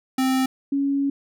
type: tone pair in turn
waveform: square / sine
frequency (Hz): 261.6 / 278.5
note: C4 / C#4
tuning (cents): 0 / +8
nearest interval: minor second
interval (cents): 108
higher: second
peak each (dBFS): -19 / -19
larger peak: neither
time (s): 0.18-0.46 / 0.72-1.1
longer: second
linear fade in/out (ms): 5
effects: none